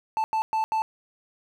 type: tone bursts at uneven times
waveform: triangle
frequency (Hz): 880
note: A5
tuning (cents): 0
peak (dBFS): -20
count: 4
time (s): 0.17-0.24 / 0.33-0.42 / 0.53-0.64 / 0.72-0.82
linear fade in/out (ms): 0
effects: none